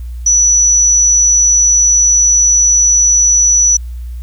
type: tone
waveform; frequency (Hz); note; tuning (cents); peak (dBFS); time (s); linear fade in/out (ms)
sine; 5920; F#8; 0; -6; 0.26-3.77; 5
effects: added 60 Hz sine -21 dBFS peak until 4.22 s + white hiss -50 dBFS RMS until 4.22 s